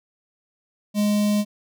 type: tone with notch filter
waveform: square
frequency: 207.7 Hz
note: G#3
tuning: in tune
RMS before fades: -20 dBFS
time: 0.94-1.45 s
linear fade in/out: 50 ms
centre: 1500 Hz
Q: 0.68
effects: none